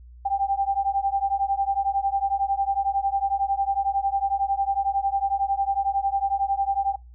sine beating tone pair, 784 / 795 Hz, G5 / G5, 0 / +24 cents, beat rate 11 Hz, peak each -24 dBFS, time 0.25-6.96 s, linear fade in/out 10 ms, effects noise-tail reverb RT60 0.3 s tail -26 dB re dry + added 60 Hz sine -43 dBFS peak until 7.14 s

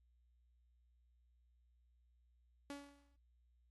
sawtooth tone with exponential decay, 283.6 Hz, C#4, 40 cents sharp, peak -40 dBFS, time 2.7-3.16 s, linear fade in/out 0 ms, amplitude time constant 100 ms, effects added 60 Hz sine -70 dBFS peak until 3.7 s + AAC 32 kbps

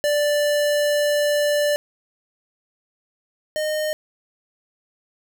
square tone pair in turn, 587.3 / 613.6 Hz, D5 / D#5, 0 / -24 cents, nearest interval minor second, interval 76 cents, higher second, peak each -18 / -22 dBFS, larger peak first, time 0.04-1.76 / 3.56-3.93 s, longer first, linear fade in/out 0 ms, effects none

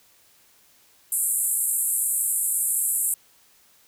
pink band-pass noise, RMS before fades -24 dBFS, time 1.12-3.14 s, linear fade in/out 2 ms, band 7800 to 13000 Hz, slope 96 dB/octave, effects white hiss -58 dBFS RMS until 3.87 s

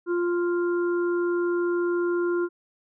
harmonic tone, 349.2 Hz, F4, in tune, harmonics 1 / 3 / 4, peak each -22 / -37 / -34 dBFS, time 0.06-2.49 s, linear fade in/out 50 ms, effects none

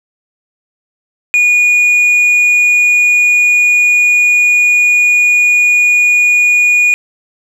sine tone with tanh clipping, 2450 Hz, D#7, 27 cents flat, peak -7 dBFS, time 1.34-6.94 s, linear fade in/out 0 ms, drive 4 dB, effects none

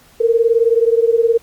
sine beating tone pair, 454 / 473 Hz, A#4 / A#4, -46 / +25 cents, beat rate 19 Hz, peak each -12 / -14 dBFS, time 0.2-1.38 s, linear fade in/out 10 ms, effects pink hiss -48 dBFS RMS until 1.42 s + MP3 96 kbps

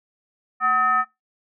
sine tone with frequency modulation, 1273 Hz, D#6, 39 cents sharp, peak -16 dBFS, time 0.6-1.05 s, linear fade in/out 50 ms, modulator 525 Hz, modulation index 0.69, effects noise-tail reverb RT60 0.2 s tail -23 dB re dry

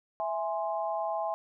sine chord, E augmented, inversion none, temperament equal, 659.3 / 830.6 / 1046.5 Hz, E5 / G#5 / B#5, 0 / 0 / 0 cents, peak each -32 / -33 / -37 dBFS, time 0.2-1.34 s, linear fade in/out 0 ms, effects none

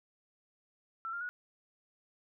sine tone with pitch steps, 1338 / 1396.4 / 1457.4 Hz, E6 / F6 / F#6, +25 / -1 / -27 cents, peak -36 dBFS, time 1.05-1.29 s, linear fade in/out 0 ms, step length 80 ms, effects none

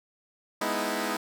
10% pulse chord, E major seventh, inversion first, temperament equal, 207.7 / 246.9 / 311.1 / 329.6 Hz, G#3 / B3 / D#4 / E4, 0 / 0 / 0 / 0 cents, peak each -25 dBFS, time 0.61-1.17 s, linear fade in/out 5 ms, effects none

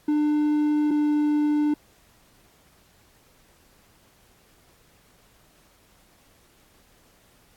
triangle tone pair in turn, 299.1 / 297.7 Hz, D4 / D4, +32 / +24 cents, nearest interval unison, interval 8 cents, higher first, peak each -17 / -17 dBFS, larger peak neither, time 0.08-0.91 / 0.91-1.74 s, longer neither, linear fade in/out 5 ms, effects pink hiss -59 dBFS RMS until 7.56 s + AAC 64 kbps

